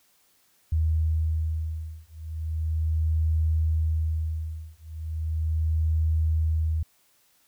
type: beating tone pair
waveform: sine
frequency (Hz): 79.2 / 79.57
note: D#2 / D#2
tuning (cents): +31 / +39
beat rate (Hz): 0.37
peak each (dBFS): -26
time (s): 0.72-6.83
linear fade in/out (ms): 5
effects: white hiss -64 dBFS RMS until 7.47 s